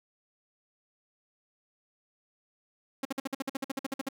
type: tone bursts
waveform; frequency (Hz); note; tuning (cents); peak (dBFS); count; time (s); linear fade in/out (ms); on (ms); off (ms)
sawtooth; 270; C#4; -45; -26; 15; 3.03-4.088; 5; 22; 52
effects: none